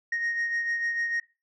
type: beating tone pair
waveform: sine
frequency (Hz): 1864.7 / 1871.4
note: A#6 / A#6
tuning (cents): 0 / +6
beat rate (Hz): 6.7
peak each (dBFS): -25 / -34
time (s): 0.12-1.2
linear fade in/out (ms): 5
effects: noise-tail reverb RT60 0.3 s tail -21 dB re dry + tanh soft clip ceiling -23 dBFS